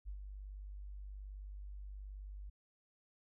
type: tone with ADSR envelope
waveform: sine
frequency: 49.4 Hz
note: G1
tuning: 14 cents sharp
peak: -40 dBFS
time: 0.05-2.5 s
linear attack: 34 ms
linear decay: 87 ms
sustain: -5 dB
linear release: 10 ms
effects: none